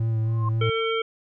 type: tone with vibrato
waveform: triangle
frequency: 112 Hz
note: A2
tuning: 31 cents sharp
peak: -19 dBFS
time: 0-0.7 s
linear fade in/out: 5 ms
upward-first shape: sine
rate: 3.7 Hz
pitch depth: 23 cents each way
type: tone with exponential growth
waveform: sine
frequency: 1061 Hz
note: C6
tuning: 24 cents sharp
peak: -25 dBFS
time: 0.24-0.49 s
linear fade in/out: 5 ms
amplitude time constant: 53 ms
type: harmonic tone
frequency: 450.7 Hz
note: A4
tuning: 42 cents sharp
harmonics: 1 / 3 / 5 / 7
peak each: -24 / -29 / -31 / -32 dBFS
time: 0.61-1.02 s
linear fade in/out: 5 ms
effects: none